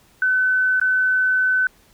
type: tone with dropouts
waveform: sine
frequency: 1513 Hz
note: F#6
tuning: 38 cents sharp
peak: -15 dBFS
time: 0.22-1.67 s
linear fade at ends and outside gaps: 2 ms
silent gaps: 0.799-0.814 s
effects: pink hiss -55 dBFS RMS until 1.93 s